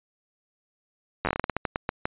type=slowing click train; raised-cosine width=0.5 ms; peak=-10 dBFS; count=15; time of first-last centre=1.25-2.055 s; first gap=10 ms; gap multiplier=1.24; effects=resampled to 8000 Hz